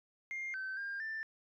sine tone with pitch steps, 2116 / 1539 / 1604 / 1776 Hz, C7 / G6 / G6 / A6, +19 / -32 / +39 / +16 cents, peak -36 dBFS, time 0.31-1.23 s, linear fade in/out 0 ms, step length 230 ms, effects tanh soft clip ceiling -35 dBFS

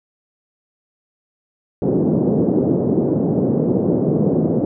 pink band-pass noise, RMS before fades -17 dBFS, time 1.82-4.65 s, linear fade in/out 2 ms, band 150 to 490 Hz, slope 24 dB/octave, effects none

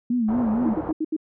sine tone with vibrato, 230.5 Hz, A#3, 19 cents flat, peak -19 dBFS, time 0.1-0.74 s, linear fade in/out 5 ms, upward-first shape sine, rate 4.3 Hz, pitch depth 130 cents each way
white low-pass noise, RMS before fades -32 dBFS, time 0.28-0.92 s, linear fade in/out 10 ms, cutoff 920 Hz, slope 24 dB/octave
sine tone bursts, 314.4 Hz, D#4, 18 cents sharp, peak -21 dBFS, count 5, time 0.65-1.165 s, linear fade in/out 5 ms, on 43 ms, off 75 ms
effects none

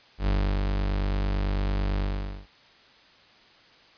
40% pulse tone with ADSR envelope, 49 Hz, G1, in tune, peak -20 dBFS, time 0.18-2.47 s, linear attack 92 ms, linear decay 340 ms, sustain -3 dB, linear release 470 ms, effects white hiss -55 dBFS RMS until 3.97 s + resampled to 11025 Hz

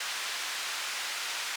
pink band-pass noise, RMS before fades -35 dBFS, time 0-1.56 s, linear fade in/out 5 ms, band 1400 to 6900 Hz, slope 12 dB/octave, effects none

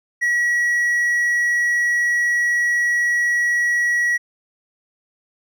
triangle tone, 1922 Hz, B6, 48 cents flat, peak -14 dBFS, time 0.21-4.18 s, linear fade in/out 20 ms, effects none

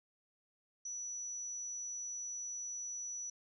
sine tone, 5910 Hz, F#8, 3 cents flat, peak -40 dBFS, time 0.85-3.3 s, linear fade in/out 5 ms, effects none

